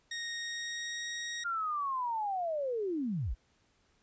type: tone with pitch glide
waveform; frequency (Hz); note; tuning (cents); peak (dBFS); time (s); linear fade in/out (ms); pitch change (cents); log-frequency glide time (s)
20% pulse; 1864.7 to 1882; A#6 to A#6; 0 to +16; -31; 0.11-1.44; 5; +16; 0.38-1.07
type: linear sweep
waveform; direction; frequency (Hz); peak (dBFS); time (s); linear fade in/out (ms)
sine; down; 1417 to 33; -31; 1.44-3.35; 20
effects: pink hiss -71 dBFS RMS until 4.02 s + resampled to 16000 Hz